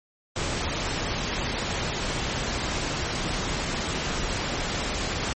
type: noise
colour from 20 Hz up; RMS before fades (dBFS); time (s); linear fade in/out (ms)
pink; -28; 0.36-5.33; 2
effects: low-pass 10000 Hz 12 dB/octave + MP3 32 kbps